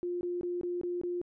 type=tone bursts; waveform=sine; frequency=352.8 Hz; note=F4; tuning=18 cents sharp; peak=-31 dBFS; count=6; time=0.03-1.215 s; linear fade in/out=0 ms; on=180 ms; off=21 ms; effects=none